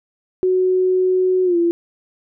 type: tone with pitch glide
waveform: sine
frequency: 370 to 341.3 Hz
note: F#4 to F4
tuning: 0 to -40 cents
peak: -13 dBFS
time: 0.43-1.71 s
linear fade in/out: 0 ms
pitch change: -140 cents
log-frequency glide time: 1.44-1.57 s
effects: none

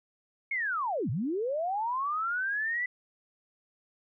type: linear two-way sweep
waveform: sine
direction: down then up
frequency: 2217 to 101.2 to 2002 Hz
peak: -28 dBFS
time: 0.51-2.86 s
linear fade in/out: 5 ms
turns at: 1.1 s
effects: none

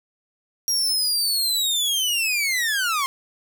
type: linear sweep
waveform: sawtooth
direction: down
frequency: 5670 to 1046.5 Hz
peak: -17 dBFS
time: 0.68-3.06 s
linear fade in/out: 0 ms
effects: 9-bit

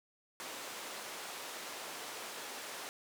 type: band-pass noise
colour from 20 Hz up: pink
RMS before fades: -45 dBFS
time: 0.4-2.89 s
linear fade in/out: 0 ms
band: 470 to 12000 Hz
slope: 12 dB/octave
effects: none

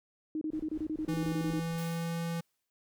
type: tone bursts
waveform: sine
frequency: 311.1 Hz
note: D#4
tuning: in tune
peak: -31 dBFS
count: 14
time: 0.35-1.596 s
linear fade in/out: 2 ms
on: 63 ms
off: 28 ms
type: noise with tremolo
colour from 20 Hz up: brown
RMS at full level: -49 dBFS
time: 0.5-1.79 s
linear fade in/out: 50 ms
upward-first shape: sine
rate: 4.2 Hz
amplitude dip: 70%
type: tone with pitch glide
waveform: square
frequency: 164.81 to 167.69 Hz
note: E3 to E3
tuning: 0 to +30 cents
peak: -33 dBFS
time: 1.08-2.41 s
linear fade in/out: 10 ms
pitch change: +30 cents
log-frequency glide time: 1.4-2.24 s
type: noise with exponential decay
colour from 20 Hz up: white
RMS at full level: -47 dBFS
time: 1.78-2.7 s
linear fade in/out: 1 ms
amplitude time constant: 200 ms
effects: none

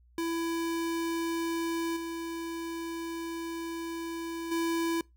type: tone with level steps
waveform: square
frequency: 332.8 Hz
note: E4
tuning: 17 cents sharp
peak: -30 / -35 / -28 dBFS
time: 0.18-5.01 s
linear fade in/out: 2 ms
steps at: 1.96 / 4.51 s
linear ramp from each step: 10 ms
effects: noise-tail reverb RT60 0.2 s tail -24 dB re dry + added 60 Hz sine -58 dBFS peak until 5.16 s

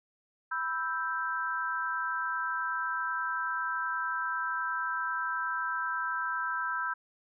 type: chord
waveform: sine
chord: E minor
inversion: second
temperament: equal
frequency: 987.8 / 1318.5 / 1568 Hz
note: B5 / E6 / G6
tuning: 0 / 0 / 0 cents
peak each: -36 / -34 / -33 dBFS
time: 0.51-6.94 s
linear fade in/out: 10 ms
effects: none

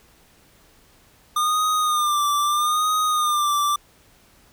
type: tone with vibrato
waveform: square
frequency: 1209 Hz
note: D6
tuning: 50 cents sharp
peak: -19 dBFS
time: 1.36-3.76 s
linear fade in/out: 5 ms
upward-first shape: sine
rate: 0.78 Hz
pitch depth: 58 cents each way
effects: pink hiss -55 dBFS RMS until 4.52 s

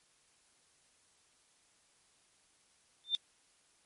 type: tone with exponential growth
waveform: sine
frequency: 3584 Hz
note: A7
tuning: 31 cents sharp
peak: -24 dBFS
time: 3.04-3.15 s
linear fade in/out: 0 ms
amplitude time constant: 23 ms
effects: white hiss -69 dBFS RMS until 3.85 s + MP3 48 kbps

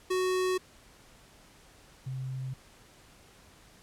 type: tone pair in turn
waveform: square / sine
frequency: 370 / 130.81 Hz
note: F#4 / C3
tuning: 0 / 0 cents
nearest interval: octave + tritone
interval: 1800 cents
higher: first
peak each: -27 / -33 dBFS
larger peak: first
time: 0.1-0.58 / 2.06-2.54 s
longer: neither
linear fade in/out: 10 ms
effects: pink hiss -57 dBFS RMS until 3.82 s + low-pass 11000 Hz 12 dB/octave

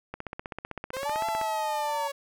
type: click train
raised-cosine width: 0.5 ms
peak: -20 dBFS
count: 21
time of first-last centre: 0.14-1.414 s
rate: 15.7 Hz
type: linear two-way sweep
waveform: sawtooth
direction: up then down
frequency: 506 to 676 to 556 Hz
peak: -28 dBFS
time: 0.93-2.12 s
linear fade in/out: 10 ms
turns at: 1.26 s
type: tone with pitch glide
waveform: sine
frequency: 870 to 907.5 Hz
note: A5 to A#5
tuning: -20 to -47 cents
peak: -28 dBFS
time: 1.05-2.08 s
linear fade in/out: 10 ms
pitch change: +73 cents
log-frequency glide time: 1.81-1.96 s
effects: none

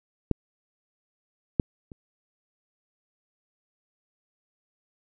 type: clicks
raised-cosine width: 3 ms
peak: -9 / -7 / -29 dBFS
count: 3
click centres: 0.313 / 1.598 / 1.918 s
effects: none

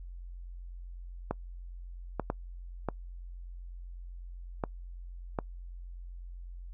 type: clicks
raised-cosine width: 1 ms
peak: -16 dBFS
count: 6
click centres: 1.31 / 2.197 / 2.301 / 2.887 / 4.638 / 5.388 s
effects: noise-tail reverb RT60 0.1 s tail -25 dB re dry + added 44 Hz sine -41 dBFS peak until 6.73 s

